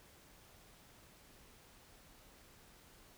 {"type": "silence", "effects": ["pink hiss -62 dBFS RMS until 3.17 s"]}